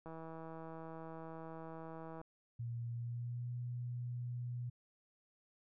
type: click train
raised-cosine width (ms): 1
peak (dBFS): -36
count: 350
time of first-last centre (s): 0.06-2.214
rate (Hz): 162
type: tone with pitch glide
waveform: sine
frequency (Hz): 117.8 to 121.88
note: A#2 to B2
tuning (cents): +19 to -22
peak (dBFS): -39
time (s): 2.59-4.7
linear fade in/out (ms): 10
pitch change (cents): +59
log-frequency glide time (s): 2.93-3.5
effects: none